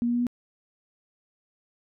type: tone with pitch steps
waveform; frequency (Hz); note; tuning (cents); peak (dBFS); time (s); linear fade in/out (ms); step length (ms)
sine; 237.5 / 239.4 / 241.4 / 243.3; A#3 / A#3 / B3 / B3; +33 / +46 / -39 / -26; -22; 0.02-0.268; 0; 62
effects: none